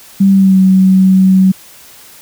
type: tone with pitch glide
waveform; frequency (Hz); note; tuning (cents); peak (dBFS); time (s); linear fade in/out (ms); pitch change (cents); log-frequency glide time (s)
sine; 195.3 to 188.87; G3 to F#3; -6 to +36; -4; 0.2-1.52; 10; -58; 0.3-0.59
effects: white hiss -38 dBFS RMS until 2.21 s